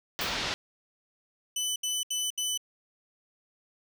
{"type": "low-pass noise", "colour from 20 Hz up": "white", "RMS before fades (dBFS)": -32, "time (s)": [0.19, 0.54], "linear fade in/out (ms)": 0, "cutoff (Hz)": 4800, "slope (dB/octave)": 24}
{"type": "noise with exponential decay", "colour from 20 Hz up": "violet", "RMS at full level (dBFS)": -34, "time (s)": [0.21, 0.42], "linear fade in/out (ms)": 2, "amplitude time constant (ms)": 45}
{"type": "tone bursts", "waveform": "20% pulse", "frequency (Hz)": 2999, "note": "F#7", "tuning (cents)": 23, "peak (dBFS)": -23, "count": 4, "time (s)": [1.56, 2.576], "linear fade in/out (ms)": 5, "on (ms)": 200, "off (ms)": 72}
{"effects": []}